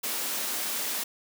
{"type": "high-pass noise", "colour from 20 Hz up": "white", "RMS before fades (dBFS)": -31, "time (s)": [0.03, 1.04], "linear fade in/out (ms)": 10, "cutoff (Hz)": 190, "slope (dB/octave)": 96, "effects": []}